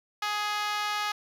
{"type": "tone with high-pass filter", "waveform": "5% pulse", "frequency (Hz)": 417.5, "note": "G#4", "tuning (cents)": 9, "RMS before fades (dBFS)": -30, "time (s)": [0.22, 1.12], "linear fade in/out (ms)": 5, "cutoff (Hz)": 1000, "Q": 6, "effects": ["low-pass 9000 Hz 12 dB/octave", "9-bit"]}